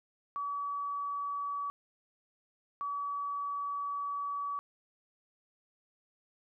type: tone bursts at uneven times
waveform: sine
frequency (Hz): 1141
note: C#6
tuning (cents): +50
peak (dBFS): -33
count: 2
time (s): 0.36-1.7 / 2.81-4.59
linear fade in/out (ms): 0
effects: none